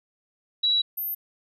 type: tone pair in turn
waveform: sine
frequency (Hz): 3905 / 13135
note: B7 / G#9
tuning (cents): -20 / -20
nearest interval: octave + major sixth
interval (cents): 2100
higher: second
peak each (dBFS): -19 / -27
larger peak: first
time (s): 0.63-0.82 / 0.97-1.15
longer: first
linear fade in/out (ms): 10
effects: none